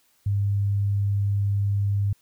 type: tone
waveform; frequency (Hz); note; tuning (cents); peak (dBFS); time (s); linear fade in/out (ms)
sine; 100.6; G2; +45; -20; 0.26-2.13; 5
effects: white hiss -64 dBFS RMS until 2.21 s